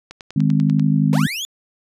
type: click train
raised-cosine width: 0.2 ms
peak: -18 dBFS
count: 8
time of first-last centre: 0.11-0.796 s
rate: 10.2 Hz
type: harmonic tone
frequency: 51.5 Hz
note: G#1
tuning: 14 cents flat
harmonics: 3 / 4 / 5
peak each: -16 / -18 / -20 dBFS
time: 0.36-1.27 s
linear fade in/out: 5 ms
type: linear sweep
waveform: 30% pulse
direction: up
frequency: 420 to 3520 Hz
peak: -21 dBFS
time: 1.13-1.45 s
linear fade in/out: 0 ms
effects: resampled to 32000 Hz

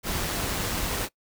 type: noise with amplitude modulation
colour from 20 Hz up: pink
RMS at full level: -27 dBFS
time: 0.03-1.09 s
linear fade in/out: 50 ms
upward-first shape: sine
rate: 197 Hz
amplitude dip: 40%
effects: noise-tail reverb RT60 0.1 s tail -21 dB re dry

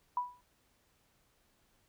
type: tone with exponential decay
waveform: sine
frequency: 984 Hz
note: B5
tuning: 7 cents flat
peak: -27 dBFS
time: 0.17-0.41 s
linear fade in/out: 2 ms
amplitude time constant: 51 ms
effects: pink hiss -72 dBFS RMS until 1.88 s

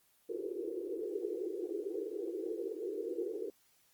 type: band-pass noise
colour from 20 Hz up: pink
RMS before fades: -39 dBFS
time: 0.29-3.5 s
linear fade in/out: 5 ms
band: 330 to 480 Hz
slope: 96 dB/octave
effects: white hiss -70 dBFS RMS until 3.93 s + Opus 24 kbps

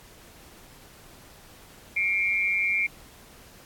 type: tone pair together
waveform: sine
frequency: 2156 / 2349 Hz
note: C#7 / D7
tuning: -49 / 0 cents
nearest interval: minor second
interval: 149 cents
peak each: -26 / -24 dBFS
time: 1.96-2.87 s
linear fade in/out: 10 ms
effects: pink hiss -51 dBFS RMS until 3.65 s + AAC 64 kbps

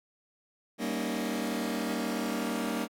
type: chord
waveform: sawtooth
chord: Eb dominant seventh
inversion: first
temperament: just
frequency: 194.45 / 233.3 / 280 / 311.1 Hz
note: G3 / Bb3 / Db4 / Eb4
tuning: -14 / +2 / +18 / 0 cents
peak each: -33 / -29 / -33 / -33 dBFS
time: 0.78-2.88 s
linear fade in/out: 50 ms
effects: AAC 64 kbps

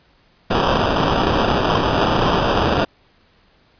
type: noise with sample-and-hold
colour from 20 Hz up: white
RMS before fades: -17 dBFS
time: 0.5-2.85 s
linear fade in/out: 10 ms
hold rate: 2100 Hz
effects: pink hiss -56 dBFS RMS until 3.79 s + resampled to 11025 Hz

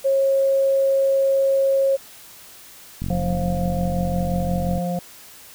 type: tone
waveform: sine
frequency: 543 Hz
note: C#5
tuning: 36 cents flat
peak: -15 dBFS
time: 0.04-1.97 s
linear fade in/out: 20 ms
type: click train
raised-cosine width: 5 ms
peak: -15 dBFS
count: 81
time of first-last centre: 3.02-4.778 s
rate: 45.5 Hz
type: harmonic tone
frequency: 176.3 Hz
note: F3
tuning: 17 cents sharp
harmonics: 1 / 3 / 4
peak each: -23 / -28 / -29 dBFS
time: 3.1-4.99 s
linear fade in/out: 2 ms
effects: white hiss -44 dBFS RMS until 5.54 s

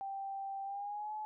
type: tone with pitch glide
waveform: sine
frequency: 784 to 855 Hz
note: G5 to A5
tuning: 0 to -50 cents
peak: -38 dBFS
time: 0.01-1.25 s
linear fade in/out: 0 ms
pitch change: +150 cents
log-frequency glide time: 0.64-1.13 s
effects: none

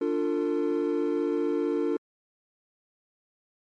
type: chord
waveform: triangle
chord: D minor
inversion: none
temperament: equal with one note detuned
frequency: 293.7 / 349.2 / 451.6 Hz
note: D4 / F4 / A4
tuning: 0 / 0 / +45 cents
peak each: -26 dBFS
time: 0.01-1.97 s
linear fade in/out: 5 ms
effects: tanh soft clip ceiling -15 dBFS + MP3 48 kbps

